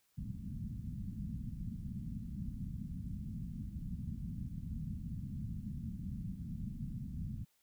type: low-pass noise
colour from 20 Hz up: white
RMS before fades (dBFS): -42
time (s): 0.17-7.45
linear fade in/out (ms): 10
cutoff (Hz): 220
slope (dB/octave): 48
effects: white hiss -75 dBFS RMS until 7.62 s